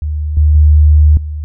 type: tone with level steps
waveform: sine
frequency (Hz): 75.5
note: D2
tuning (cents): +48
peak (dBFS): -14 / -5 / -3 / -18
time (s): 0.02-1.44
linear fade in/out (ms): 0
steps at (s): 0.37 / 0.55 / 1.17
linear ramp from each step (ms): 2
effects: none